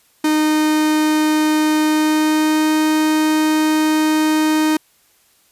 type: tone with pitch glide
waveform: 45% pulse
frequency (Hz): 307.8 to 310.1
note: D#4 to D#4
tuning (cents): -19 to -6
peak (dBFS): -13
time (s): 0.24-4.77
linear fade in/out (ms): 5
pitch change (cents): +13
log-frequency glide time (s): 1.84-2.73
effects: white hiss -56 dBFS RMS until 5.51 s + resampled to 32000 Hz